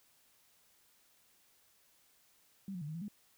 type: tone with pitch steps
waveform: sine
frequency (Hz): 195.3 / 178 / 146.9 / 155.9 / 168.4 / 206.7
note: G3 / F3 / D3 / D#3 / E3 / G#3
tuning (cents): -6 / +33 / +1 / +4 / +37 / -8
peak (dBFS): -39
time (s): 2.68-3.082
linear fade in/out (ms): 2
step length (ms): 67
effects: white hiss -69 dBFS RMS until 3.37 s